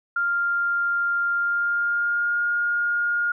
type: tone with pitch glide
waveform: sine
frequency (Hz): 1396.9 to 1421.3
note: F6 to F6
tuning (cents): 0 to +30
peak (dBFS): -20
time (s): 0.16-3.32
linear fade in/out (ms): 5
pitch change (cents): +30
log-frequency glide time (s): 1.34-2.42
effects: none